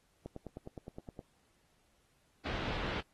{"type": "click train", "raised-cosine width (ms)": 2, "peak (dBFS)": -30, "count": 10, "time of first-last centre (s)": [0.26, 1.192], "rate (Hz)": 9.66}
{"type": "low-pass noise", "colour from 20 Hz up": "pink", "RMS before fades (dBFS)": -38, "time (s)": [2.45, 3.01], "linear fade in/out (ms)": 10, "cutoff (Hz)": 3800, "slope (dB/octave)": 24}
{"effects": ["pink hiss -73 dBFS RMS until 3.13 s", "AAC 32 kbps"]}